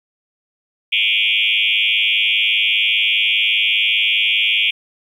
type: tone with frequency modulation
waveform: sine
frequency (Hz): 2824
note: F7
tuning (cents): +19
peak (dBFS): -13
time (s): 0.92-4.71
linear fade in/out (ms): 10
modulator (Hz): 105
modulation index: 5.4
effects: 8-bit